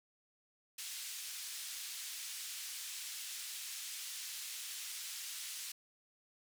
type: band-pass noise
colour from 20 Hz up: white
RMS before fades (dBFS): -45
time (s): 0.78-5.72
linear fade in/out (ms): 5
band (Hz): 2400 to 9600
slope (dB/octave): 12
effects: none